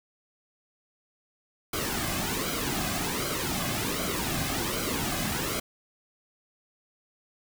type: noise with flanger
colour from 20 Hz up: pink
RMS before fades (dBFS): -30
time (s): 1.73-5.6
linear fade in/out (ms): 5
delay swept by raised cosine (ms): 1.1 to 2.2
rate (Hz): 1.3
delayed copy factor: -0.65
effects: none